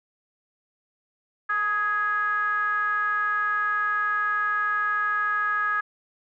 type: ring-modulated tone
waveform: triangle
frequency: 203.3 Hz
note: G#3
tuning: 37 cents flat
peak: -17 dBFS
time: 1.49-5.81 s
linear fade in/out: 10 ms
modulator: 1460 Hz
effects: none